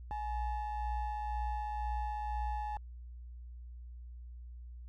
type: ring-modulated tone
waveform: triangle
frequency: 450 Hz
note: A4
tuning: 39 cents sharp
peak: -29 dBFS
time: 0.11-2.77 s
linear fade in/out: 0 ms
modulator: 392 Hz
effects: added 60 Hz sine -45 dBFS peak until 4.88 s